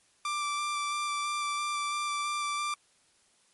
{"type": "tone with vibrato", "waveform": "sawtooth", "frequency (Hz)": 1176, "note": "D6", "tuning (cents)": 2, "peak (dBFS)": -26, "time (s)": [0.25, 2.74], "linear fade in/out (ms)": 2, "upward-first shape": "square", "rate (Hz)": 3, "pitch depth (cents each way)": 9, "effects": ["white hiss -66 dBFS RMS until 3.53 s", "MP3 48 kbps"]}